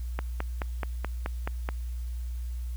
click train, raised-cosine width 0.5 ms, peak -16 dBFS, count 8, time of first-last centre 0.19-1.689 s, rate 4.67 Hz, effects added 60 Hz sine -31 dBFS peak until 2.76 s + white hiss -57 dBFS RMS until 2.76 s

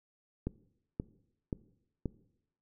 click train, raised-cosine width 3 ms, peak -20 dBFS, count 4, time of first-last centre 0.47-2.057 s, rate 1.89 Hz, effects noise-tail reverb RT60 0.8 s tail -20 dB re dry

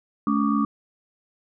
sine tone cluster, 215.5 / 283.4 / 1142 / 1209 Hz, A3 / C#4 / D6 / D6, -36 / +38 / -49 / +50 cents, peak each -22 / -23 / -28 / -29 dBFS, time 0.27-0.65 s, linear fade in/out 2 ms, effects none

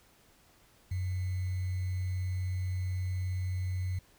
sine tone with sample-and-hold, 91.9 Hz, F#2, 11 cents flat, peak -30 dBFS, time 0.91-3.99 s, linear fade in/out 5 ms, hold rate 2100 Hz, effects pink hiss -63 dBFS RMS until 4.18 s

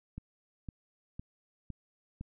click train, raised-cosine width 5 ms, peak -28 dBFS, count 5, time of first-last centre 0.18-2.21 s, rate 1.97 Hz, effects none

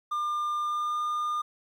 triangle tone with pitch glide, 1200 to 1211.1 Hz, D6 to D#6, +37 to -47 cents, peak -25 dBFS, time 0.11-1.42 s, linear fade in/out 10 ms, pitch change +16 cents, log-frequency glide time 0.62-1 s, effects 11-bit

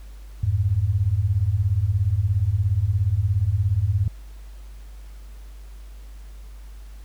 sine beating tone pair, 87.31 / 104.31 Hz, F2 / G#2, 0 / +8 cents, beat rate 17 Hz, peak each -22 / -20 dBFS, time 0.43-4.08 s, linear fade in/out 5 ms, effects added 50 Hz sine -37 dBFS peak until 7.04 s + pink hiss -55 dBFS RMS until 7.04 s

